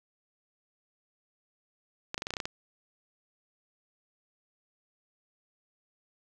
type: clicks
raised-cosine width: 0.2 ms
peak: -16 dBFS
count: 9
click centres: 2.144 / 2.179 / 2.221 / 2.269 / 2.306 / 2.338 / 2.368 / 2.402 / 2.455 s
effects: none